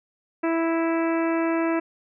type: harmonic tone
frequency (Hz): 329.6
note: E4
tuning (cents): 0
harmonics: 1 / 2 / 3 / 4 / 5 / 6 / 7 / 8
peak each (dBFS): -22 / -28 / -32 / -34 / -36 / -38 / -39 / -40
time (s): 0.43-1.8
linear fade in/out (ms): 10
effects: none